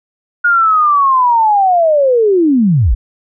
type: linear sweep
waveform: sine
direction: down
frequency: 1439 to 38.89 Hz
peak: -7 dBFS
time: 0.44-2.95 s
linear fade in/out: 10 ms
effects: none